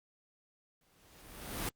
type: noise with exponential growth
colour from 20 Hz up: pink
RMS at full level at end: -34 dBFS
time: 0.81-1.69 s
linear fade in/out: 2 ms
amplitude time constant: 190 ms
effects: Opus 48 kbps